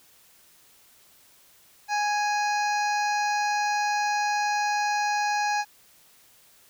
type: harmonic tone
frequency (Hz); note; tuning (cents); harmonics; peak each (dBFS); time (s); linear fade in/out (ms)
830.6; G#5; 0; 1 / 2 / 3 / 5 / 6 / 7 / 8; -24 / -30 / -34 / -38 / -40 / -41 / -42; 1.88-5.65; 50
effects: white hiss -57 dBFS RMS until 6.69 s